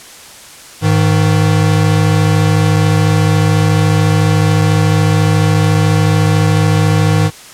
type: tone pair together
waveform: square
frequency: 103.1 / 157.08 Hz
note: G#2 / D#3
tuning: -12 / +17 cents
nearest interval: perfect fifth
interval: 729 cents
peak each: -12 dBFS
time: 0.81-7.31 s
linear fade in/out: 50 ms
effects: white hiss -35 dBFS RMS until 7.53 s + low-pass 10000 Hz 12 dB/octave